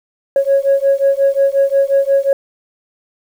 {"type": "beating tone pair", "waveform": "sine", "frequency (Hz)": [548, 553.6], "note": ["C#5", "C#5"], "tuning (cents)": [-20, -2], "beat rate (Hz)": 5.6, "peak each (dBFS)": -12, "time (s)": [0.36, 2.33], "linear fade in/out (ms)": 2, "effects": ["tanh soft clip ceiling -5 dBFS", "7-bit"]}